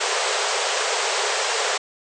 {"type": "band-pass noise", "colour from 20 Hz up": "pink", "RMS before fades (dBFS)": -23, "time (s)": [0, 1.78], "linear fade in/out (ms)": 10, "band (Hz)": [400, 8400], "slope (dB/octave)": 96, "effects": []}